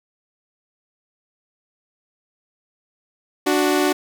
sawtooth tone pair together, 293.7 / 370 Hz, D4 / F#4, 0 / 0 cents, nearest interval major third, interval 400 cents, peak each -15 dBFS, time 3.46-3.93 s, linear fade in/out 10 ms, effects none

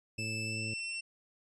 sawtooth tone with pitch glide, 2637 to 2703 Hz, E7 to E7, 0 to +43 cents, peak -33 dBFS, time 0.18-1.01 s, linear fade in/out 10 ms, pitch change +43 cents, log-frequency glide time 0.42-0.87 s
harmonic tone, 110 Hz, A2, in tune, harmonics 1 / 2 / 3 / 4 / 5, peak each -39 / -44 / -48 / -52 / -53 dBFS, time 0.18-0.74 s, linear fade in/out 5 ms
effects resampled to 22050 Hz

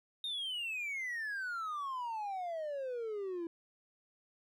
triangle exponential sweep, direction down, 3722 to 329.6 Hz, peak -34 dBFS, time 0.24-3.47 s, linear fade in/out 2 ms, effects tanh soft clip ceiling -30 dBFS

